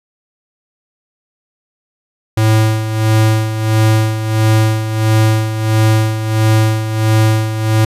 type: tone with tremolo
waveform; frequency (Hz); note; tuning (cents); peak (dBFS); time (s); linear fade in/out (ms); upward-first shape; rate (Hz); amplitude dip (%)
square; 109.7; A2; -5; -8; 2.37-7.85; 5; sine; 1.5; 65
effects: resampled to 32000 Hz